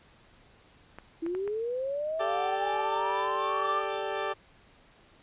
clicks, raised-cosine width 0.5 ms, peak -27 dBFS, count 4, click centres 0.986 / 1.264 / 1.35 / 1.477 s
sine linear sweep, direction up, 322.1 to 1203 Hz, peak -29 dBFS, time 1.22-3.82 s, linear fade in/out 10 ms
20% pulse chord, G suspended second, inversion none, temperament equal, 392 / 440 / 587.3 Hz, G4 / A4 / D5, 0 / 0 / 0 cents, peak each -29 / -30 / -29 dBFS, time 2.19-4.34 s, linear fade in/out 20 ms
effects pink hiss -59 dBFS RMS until 5.22 s + resampled to 8000 Hz

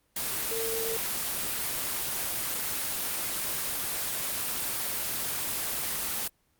sine tone in noise, 452.3 Hz, A4, 48 cents sharp, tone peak -32 dBFS, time 0.51-0.97 s, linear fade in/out 5 ms, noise white, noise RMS -31 dBFS, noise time 0.16-6.28 s, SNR -4 dB, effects pink hiss -70 dBFS RMS until 6.59 s + Opus 24 kbps

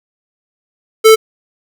square tone, 440.4 Hz, A4, 2 cents sharp, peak -3 dBFS, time 1.04-1.16 s, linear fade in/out 20 ms, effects none

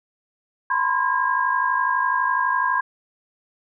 sine tone cluster, 934 / 1006 / 1058 / 1624 Hz, A#5 / B5 / C6 / G#6, +3 / +32 / +19 / -39 cents, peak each -30 / -22 / -24 / -23 dBFS, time 0.7-2.81 s, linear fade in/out 5 ms, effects none

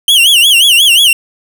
45% pulse tone with vibrato, 3037 Hz, F#7, 44 cents sharp, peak -4 dBFS, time 0.08-1.13 s, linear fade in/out 2 ms, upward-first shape sine, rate 5.6 Hz, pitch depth 190 cents each way, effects none

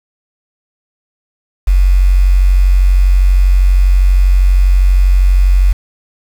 sine tone with quantisation, 46.25 Hz, F#1, in tune, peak -5 dBFS, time 1.67-5.73 s, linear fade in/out 10 ms, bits 5, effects none

